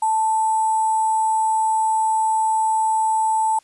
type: tone with sample-and-hold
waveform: sine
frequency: 880 Hz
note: A5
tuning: in tune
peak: -16 dBFS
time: 0.02-3.59 s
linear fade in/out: 5 ms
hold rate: 8820 Hz
effects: white hiss -57 dBFS RMS until 3.63 s + resampled to 24000 Hz